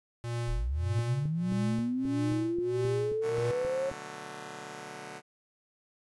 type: tone with tremolo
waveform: square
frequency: 118.4 Hz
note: A#2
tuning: 27 cents sharp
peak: -31 dBFS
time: 0.24-3.51 s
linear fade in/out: 0 ms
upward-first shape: sine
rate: 1.6 Hz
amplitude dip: 95%
type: linear sweep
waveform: sine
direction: up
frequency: 31.57 to 547 Hz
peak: -28 dBFS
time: 0.47-3.91 s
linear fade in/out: 20 ms
type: click train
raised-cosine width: 3 ms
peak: -28 dBFS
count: 12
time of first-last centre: 0.99-3.916 s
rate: 3.76 Hz
type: chord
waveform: 5% pulse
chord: B minor seventh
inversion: none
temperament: just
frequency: 123.47 / 148.16 / 185.21 / 222.2 Hz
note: B2 / D3 / F#3 / A3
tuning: 0 / +16 / +2 / +17 cents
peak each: -39 / -35 / -36 / -36 dBFS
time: 3.21-5.22 s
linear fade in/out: 50 ms
effects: resampled to 24000 Hz